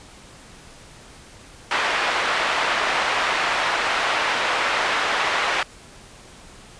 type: band-pass noise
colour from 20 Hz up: pink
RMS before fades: -22 dBFS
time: 1.71-5.63 s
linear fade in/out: 2 ms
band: 820 to 2700 Hz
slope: 12 dB/octave
effects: pink hiss -45 dBFS RMS until 6.79 s + resampled to 22050 Hz